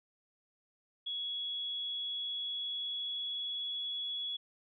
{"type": "tone with pitch glide", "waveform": "sine", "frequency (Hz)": [3354, 3373], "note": ["G#7", "G#7"], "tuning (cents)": [16, 26], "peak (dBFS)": -35, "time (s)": [1.06, 4.37], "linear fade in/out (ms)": 10, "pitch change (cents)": 10, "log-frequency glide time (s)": [1.27, 3.88], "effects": []}